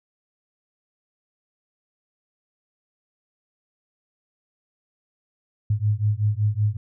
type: beating tone pair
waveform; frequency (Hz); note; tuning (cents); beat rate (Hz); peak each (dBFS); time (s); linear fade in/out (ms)
sine; 102.8 / 108.1; G#2 / A2; -17 / -30; 5.3; -22; 5.7-6.77; 5
effects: none